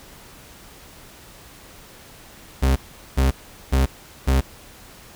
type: tone bursts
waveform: 40% pulse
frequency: 66.3 Hz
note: C2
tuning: 23 cents sharp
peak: -14 dBFS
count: 4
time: 2.62-4.41 s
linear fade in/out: 10 ms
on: 140 ms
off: 410 ms
effects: pink hiss -45 dBFS RMS until 5.15 s